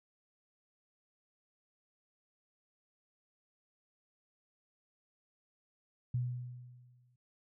sine tone with exponential decay, 123.47 Hz, B2, in tune, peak -29 dBFS, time 6.14-7.16 s, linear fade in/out 5 ms, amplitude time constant 220 ms, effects none

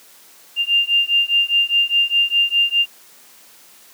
sine beating tone pair, 2794 / 2798.9 Hz, F7 / F7, 0 / +3 cents, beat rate 4.9 Hz, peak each -17 dBFS, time 0.56-2.86 s, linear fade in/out 50 ms, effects white hiss -47 dBFS RMS until 3.93 s + high-pass 200 Hz 12 dB/octave

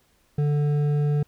triangle tone with hard clipping, 146.83 Hz, D3, in tune, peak -21 dBFS, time 0.38-1.23 s, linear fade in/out 5 ms, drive 11 dB, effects pink hiss -64 dBFS RMS until 1.27 s

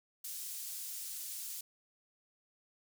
pink high-pass noise, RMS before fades -43 dBFS, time 0.24-1.61 s, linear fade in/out 5 ms, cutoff 7100 Hz, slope 12 dB/octave, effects none

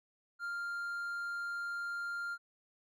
triangle tone, 1396.9 Hz, F6, in tune, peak -34 dBFS, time 0.39-2.38 s, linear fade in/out 50 ms, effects MP3 96 kbps

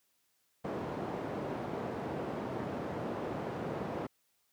white band-pass noise, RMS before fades -38 dBFS, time 0.64-4.07 s, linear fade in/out 10 ms, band 110 to 580 Hz, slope 12 dB/octave, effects white hiss -75 dBFS RMS until 4.52 s + high-pass 60 Hz 12 dB/octave

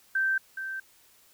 sine tone with echo, 1559 Hz, G6, 10 cents flat, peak -23 dBFS, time 0.15-0.38 s, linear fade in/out 5 ms, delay 420 ms, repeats 1, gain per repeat -9 dB, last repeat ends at 0.8 s, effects white hiss -60 dBFS RMS until 1.33 s

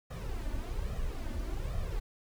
brown noise with flanger, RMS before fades -35 dBFS, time 0.1-2 s, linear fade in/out 10 ms, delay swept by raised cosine 1.6 to 3.4 ms, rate 1.2 Hz, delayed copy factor +0.7, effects none

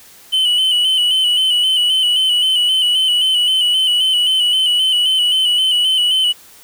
triangle tone with vibrato, 3002 Hz, F#7, 24 cents sharp, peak -10 dBFS, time 0.32-6.33 s, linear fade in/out 20 ms, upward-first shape square, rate 3.8 Hz, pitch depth 36 cents each way, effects white hiss -43 dBFS RMS until 6.63 s

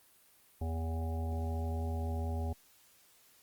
harmonic tone, 81.4 Hz, E2, 21 cents flat, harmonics 1 / 3 / 5 / 7 / 9 / 10, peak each -33 / -43 / -46 / -48 / -47 / -49 dBFS, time 0.61-2.53 s, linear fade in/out 5 ms, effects white hiss -64 dBFS RMS until 3.42 s + Opus 32 kbps

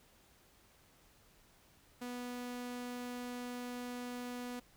sawtooth tone, 245.6 Hz, B3, 9 cents flat, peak -37 dBFS, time 2.01-4.6 s, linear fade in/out 10 ms, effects pink hiss -66 dBFS RMS until 4.76 s

